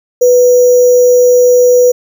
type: tone with sample-and-hold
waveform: sine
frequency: 493.9 Hz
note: B4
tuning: in tune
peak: -3 dBFS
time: 0.21-1.92 s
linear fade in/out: 10 ms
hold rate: 6300 Hz
effects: none